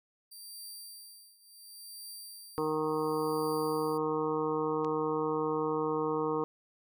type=tone with tremolo; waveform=15% pulse; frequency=4699 Hz; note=D8; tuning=in tune; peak=-36 dBFS; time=0.31-3.98 s; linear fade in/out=10 ms; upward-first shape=triangle; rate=0.7 Hz; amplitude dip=90%
type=harmonic tone; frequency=155.1 Hz; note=D#3; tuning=5 cents flat; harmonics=1 / 2 / 3 / 5 / 6 / 7 / 8; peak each=-42 / -35 / -31 / -43 / -39 / -38 / -42 dBFS; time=2.58-6.44 s; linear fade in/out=0 ms
type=click; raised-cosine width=0.2 ms; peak=-30 dBFS; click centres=4.847 s
effects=none